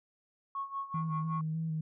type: tone with tremolo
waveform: sine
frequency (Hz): 1100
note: C#6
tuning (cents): -14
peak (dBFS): -32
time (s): 0.55-1.41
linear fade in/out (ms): 2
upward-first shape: sine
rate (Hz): 5.3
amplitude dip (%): 80
type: tone with vibrato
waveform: sine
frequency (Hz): 159.7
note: D#3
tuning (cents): +45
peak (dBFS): -31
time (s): 0.94-1.81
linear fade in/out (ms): 5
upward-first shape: square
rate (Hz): 3.3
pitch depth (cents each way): 24
effects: tanh soft clip ceiling -24 dBFS